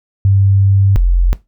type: tone pair in turn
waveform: sine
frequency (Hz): 98.1 / 44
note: G2 / F1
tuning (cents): +2 / +14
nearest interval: octave + major second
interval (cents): 1388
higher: first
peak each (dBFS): -7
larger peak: neither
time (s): 0.25-0.96 / 0.96-1.33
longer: first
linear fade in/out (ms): 0
effects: noise-tail reverb RT60 0.2 s tail -17 dB re dry

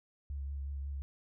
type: tone with vibrato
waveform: sine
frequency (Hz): 69.7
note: C#2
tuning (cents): +10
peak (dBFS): -36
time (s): 0.3-1.02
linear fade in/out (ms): 0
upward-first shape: triangle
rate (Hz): 5.5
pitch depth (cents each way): 34
effects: none

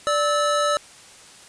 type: tone pair together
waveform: square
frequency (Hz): 586 / 1300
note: D5 / E6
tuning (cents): -4 / -24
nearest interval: octave + major second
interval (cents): 1380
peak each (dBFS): -22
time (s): 0.07-0.77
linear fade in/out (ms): 0
effects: white hiss -46 dBFS RMS until 1.48 s + resampled to 22050 Hz

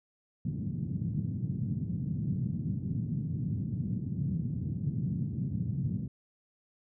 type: band-pass noise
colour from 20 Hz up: pink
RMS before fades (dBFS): -33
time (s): 0.45-6.08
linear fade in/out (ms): 5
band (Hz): 110 to 200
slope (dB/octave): 24
effects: none

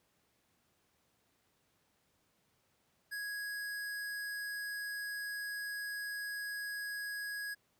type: tone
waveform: square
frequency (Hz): 1661.2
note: G#6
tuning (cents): 0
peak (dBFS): -39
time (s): 3.11-7.55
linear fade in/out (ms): 20
effects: pink hiss -75 dBFS RMS until 7.79 s + high-pass 80 Hz 12 dB/octave

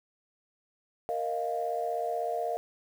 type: chord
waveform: sine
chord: Bb suspended fourth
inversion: none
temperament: equal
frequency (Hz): 466.2 / 622.3 / 698.5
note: Bb4 / Eb5 / F5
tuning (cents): 0 / 0 / 0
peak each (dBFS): -34 / -34 / -31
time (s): 1.09-2.57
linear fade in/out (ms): 0
effects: tanh soft clip ceiling -19 dBFS + 9-bit

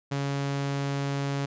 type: tone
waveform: sawtooth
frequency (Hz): 139.9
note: C#3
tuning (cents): +16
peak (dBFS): -23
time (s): 0.11-1.46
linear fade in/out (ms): 10
effects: resampled to 16000 Hz

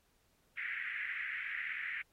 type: band-pass noise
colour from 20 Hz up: white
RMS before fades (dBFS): -40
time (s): 0.57-2.02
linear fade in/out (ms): 5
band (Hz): 1700 to 2200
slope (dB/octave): 48
effects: pink hiss -74 dBFS RMS until 2.12 s + AAC 48 kbps

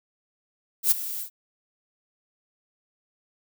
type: noise with ADSR envelope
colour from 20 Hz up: violet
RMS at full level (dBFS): -17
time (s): 0.83-1.3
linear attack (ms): 86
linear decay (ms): 10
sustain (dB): -15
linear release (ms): 94
effects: none

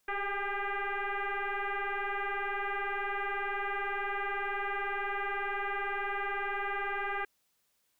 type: tone with frequency modulation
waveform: sine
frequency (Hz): 392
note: G4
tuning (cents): 0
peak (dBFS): -31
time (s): 0.08-7.25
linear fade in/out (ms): 5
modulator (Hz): 401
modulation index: 4.6
effects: white hiss -75 dBFS RMS until 7.99 s

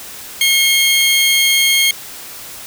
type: tone pair together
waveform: sawtooth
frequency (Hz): 2170 / 3215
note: C#7 / G7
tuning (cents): -37 / +43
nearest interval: perfect fifth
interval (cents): 680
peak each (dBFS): -10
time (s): 0.41-1.91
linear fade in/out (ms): 2
effects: white hiss -32 dBFS RMS until 2.66 s

